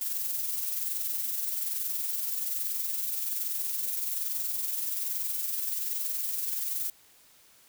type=noise with amplitude modulation; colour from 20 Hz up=violet; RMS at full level=-30 dBFS; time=0.01-6.9 s; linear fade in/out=2 ms; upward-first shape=sine; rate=21.2 Hz; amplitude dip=40%; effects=white hiss -59 dBFS RMS until 7.68 s